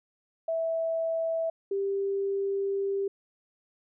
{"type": "tone pair in turn", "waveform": "sine", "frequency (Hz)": [655, 394.6], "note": ["E5", "G4"], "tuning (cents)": [-11, 11], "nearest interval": "major sixth", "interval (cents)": 878, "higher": "first", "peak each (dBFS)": -26, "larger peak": "neither", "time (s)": [[0.48, 1.5], [1.71, 3.08]], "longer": "second", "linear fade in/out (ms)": 5, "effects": []}